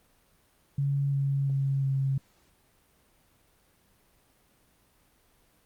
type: tone with pitch steps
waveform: sine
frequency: 140 / 138.47 / 136.96 / 135.47 Hz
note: C#3 / C#3 / C#3 / C#3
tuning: +18 / -2 / -20 / -39 cents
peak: -24 dBFS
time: 0.78-2.18 s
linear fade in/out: 5 ms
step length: 350 ms
effects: pink hiss -65 dBFS RMS until 5.65 s + Opus 32 kbps